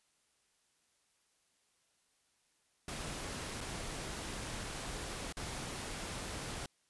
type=noise with dropouts; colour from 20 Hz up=pink; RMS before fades=-42 dBFS; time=2.88-6.66 s; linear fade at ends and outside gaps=2 ms; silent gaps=3.607-3.611 / 5.325-5.369 s; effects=white hiss -75 dBFS RMS until 6.89 s + resampled to 24000 Hz